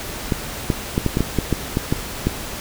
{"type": "clicks", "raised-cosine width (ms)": 3, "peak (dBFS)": -4, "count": 11, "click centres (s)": [0.322, 0.702, 0.979, 1.063, 1.171, 1.206, 1.387, 1.527, 1.771, 1.925, 2.27], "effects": ["pink hiss -30 dBFS RMS until 2.6 s"]}